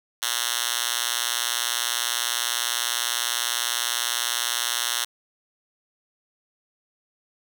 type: tone with high-pass filter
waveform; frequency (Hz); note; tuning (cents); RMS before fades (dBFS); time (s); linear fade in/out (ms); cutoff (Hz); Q
5% pulse; 120; B2; -49; -26; 0.22-5.05; 10; 2700; 0.76
effects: none